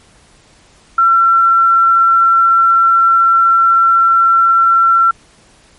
sine tone, 1354 Hz, E6, 46 cents sharp, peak -6 dBFS, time 0.98-5.11 s, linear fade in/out 5 ms, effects pink hiss -47 dBFS RMS until 5.78 s + MP3 48 kbps

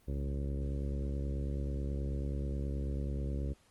harmonic tone with a mistuned harmonic, 69.3 Hz, C#2, in tune, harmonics 1 / 2 / 3 / 4 / 5 / 6 / 7 / 8, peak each -34 / -40 / -44 / -46 / -48 / -50 / -51 / -52 dBFS, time 0.07-3.54 s, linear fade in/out 20 ms, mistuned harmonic 1, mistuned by -69 cents, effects pink hiss -67 dBFS RMS until 3.7 s + Opus 24 kbps

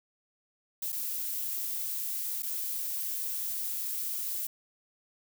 violet noise with dropouts, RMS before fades -34 dBFS, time 0.82-4.47 s, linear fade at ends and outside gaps 5 ms, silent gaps 0.921-0.925 / 2.423-2.43 s, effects none

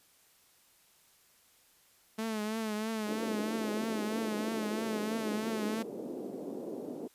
sawtooth tone with vibrato, 217.5 Hz, A3, 20 cents flat, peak -29 dBFS, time 2.18-5.83 s, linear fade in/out 10 ms, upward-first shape triangle, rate 3.1 Hz, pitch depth 69 cents each way
white band-pass noise, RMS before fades -40 dBFS, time 3.06-7.08 s, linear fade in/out 10 ms, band 230 to 450 Hz, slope 24 dB/octave
effects white hiss -65 dBFS RMS until 7.14 s + resampled to 32000 Hz

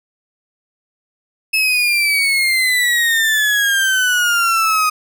35% pulse exponential sweep, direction down, 2607 to 1244.5 Hz, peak -11 dBFS, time 1.53-4.9 s, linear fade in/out 10 ms, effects none

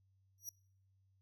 sawtooth tone with exponential growth, 5790 Hz, F#8, 38 cents flat, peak -36 dBFS, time 0.38-0.49 s, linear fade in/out 1 ms, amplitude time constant 23 ms, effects noise-tail reverb RT60 0.6 s tail -24 dB re dry + added 96 Hz sine -70 dBFS peak until 1.21 s

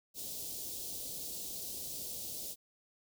white band-stop noise, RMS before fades -42 dBFS, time 0.14-2.56 s, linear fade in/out 50 ms, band 610 to 3700 Hz, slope 24 dB/octave, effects none

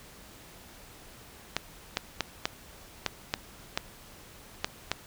clicks, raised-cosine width 0.2 ms, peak -9 dBFS, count 9, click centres 1.566 / 1.971 / 2.207 / 2.455 / 3.063 / 3.339 / 3.775 / 4.645 / 4.916 s, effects pink hiss -51 dBFS RMS until 5.06 s

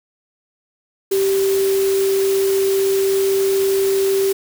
sine tone in noise, 389.2 Hz, G4, 12 cents flat, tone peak -14 dBFS, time 1.11-4.33 s, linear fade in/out 10 ms, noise white, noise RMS -28 dBFS, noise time 1.11-4.33 s, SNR +11 dB, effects none

